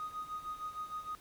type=tone with tremolo; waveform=triangle; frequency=1244.5 Hz; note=D#6; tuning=in tune; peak=-33 dBFS; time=0-1.15 s; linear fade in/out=0 ms; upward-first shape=sine; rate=6.5 Hz; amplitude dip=80%; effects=tanh soft clip ceiling -33 dBFS + pink hiss -59 dBFS RMS until 1.2 s